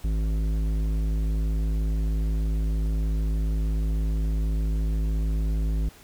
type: tone with tanh clipping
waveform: sine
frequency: 53.2 Hz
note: G#1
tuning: 42 cents sharp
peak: -24 dBFS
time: 0.04-5.89 s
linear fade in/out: 5 ms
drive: 13 dB
effects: pink hiss -51 dBFS RMS until 6.03 s